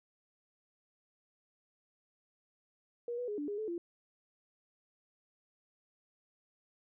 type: tone with pitch steps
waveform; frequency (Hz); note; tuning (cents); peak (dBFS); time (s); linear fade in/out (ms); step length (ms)
sine; 476.7 / 490.3 / 416.3 / 292.6 / 410.1 / 434 / 343.1; A#4 / B4 / G#4 / D4 / G#4 / A4 / F4; +39 / -13 / +4 / -6 / -22 / -24 / -31; -35; 3.08-3.78; 2; 100
effects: none